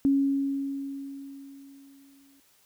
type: tone with exponential decay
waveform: sine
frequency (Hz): 276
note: C#4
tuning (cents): -7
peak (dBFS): -18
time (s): 0.05-2.4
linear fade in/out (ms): 0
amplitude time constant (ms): 510
effects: white hiss -63 dBFS RMS until 2.65 s